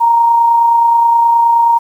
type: tone with amplitude modulation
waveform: sine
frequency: 932.3 Hz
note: A#5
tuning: in tune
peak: -5 dBFS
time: 0-1.79 s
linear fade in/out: 20 ms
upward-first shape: sine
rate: 29.5 Hz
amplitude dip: 30%
effects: 7-bit